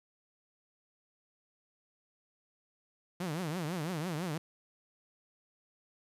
sawtooth tone with vibrato, 166.7 Hz, E3, 20 cents sharp, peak -30 dBFS, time 3.2-4.38 s, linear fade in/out 5 ms, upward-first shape triangle, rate 6 Hz, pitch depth 260 cents each way, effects resampled to 32000 Hz + 11-bit

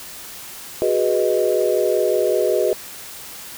sine chord, G# minor seventh, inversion third, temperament equal, 370 / 415.3 / 493.9 / 622.3 Hz, F#4 / G#4 / B4 / D#5, 0 / 0 / 0 / 0 cents, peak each -21 dBFS, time 0.82-2.73 s, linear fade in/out 0 ms, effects white hiss -36 dBFS RMS until 3.57 s

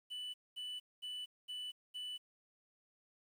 triangle tone bursts, 2979 Hz, F#7, 11 cents sharp, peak -40 dBFS, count 5, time 0.1-2.18 s, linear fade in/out 20 ms, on 240 ms, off 220 ms, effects 11-bit

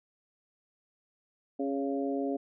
harmonic tone with a mistuned harmonic, 138 Hz, C#3, 7 cents flat, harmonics 2 / 3 / 4 / 5, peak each -31 / -35 / -37 / -39 dBFS, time 1.59-2.37 s, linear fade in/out 10 ms, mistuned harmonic 4, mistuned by +21 cents, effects none

